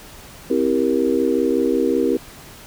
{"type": "chord", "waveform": "sine", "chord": "C dominant seventh", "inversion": "none", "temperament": "just", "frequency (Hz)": [261.6, 327, 392.4, 470.9], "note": ["C4", "E4", "G4", "Bb4"], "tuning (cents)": [0, -14, 2, 18], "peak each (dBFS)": -21, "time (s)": [0.5, 2.17], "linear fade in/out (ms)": 5, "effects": ["pink hiss -41 dBFS RMS until 2.66 s"]}